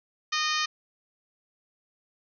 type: harmonic tone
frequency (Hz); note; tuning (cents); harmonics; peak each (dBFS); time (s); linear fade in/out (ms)
615; D#5; -20; 2 / 3 / 4 / 5 / 6 / 7 / 8 / 9 / 10; -30 / -32 / -33 / -34 / -35 / -35 / -36 / -37 / -37; 0.32-0.66; 10
effects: none